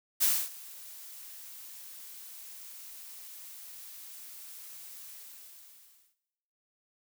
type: noise with ADSR envelope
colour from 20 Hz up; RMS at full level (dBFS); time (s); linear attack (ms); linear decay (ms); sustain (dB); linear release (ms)
blue; -24; 0.2-6.16; 28; 260; -23; 1100
effects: noise-tail reverb RT60 1.0 s tail -17 dB re dry